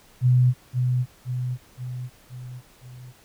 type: tone with echo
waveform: sine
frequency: 125.4 Hz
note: B2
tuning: 27 cents sharp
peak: -14 dBFS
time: 0.21-0.54 s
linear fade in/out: 50 ms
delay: 520 ms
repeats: 5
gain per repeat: -5 dB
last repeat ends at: 3.14 s
effects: pink hiss -54 dBFS RMS until 3.24 s